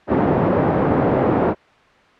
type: band-pass noise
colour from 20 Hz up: white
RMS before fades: -17 dBFS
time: 0.07-1.55 s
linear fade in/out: 50 ms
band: 110 to 540 Hz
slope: 12 dB/octave
effects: white hiss -50 dBFS RMS until 2.19 s + low-pass 2000 Hz 12 dB/octave